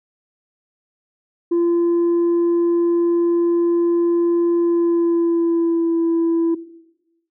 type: tone with pitch glide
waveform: sine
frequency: 342.4 to 332.8 Hz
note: F4 to E4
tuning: -34 to +17 cents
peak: -12 dBFS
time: 1.51-6.55 s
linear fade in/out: 10 ms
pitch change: -49 cents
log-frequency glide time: 4.57-5.98 s
effects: noise-tail reverb RT60 1.0 s tail -17 dB re dry + tanh soft clip ceiling -13 dBFS